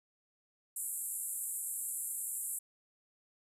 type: band-pass noise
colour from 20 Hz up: pink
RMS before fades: -39 dBFS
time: 0.76-2.59 s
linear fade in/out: 5 ms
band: 7600 to 13000 Hz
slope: 96 dB/octave
effects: none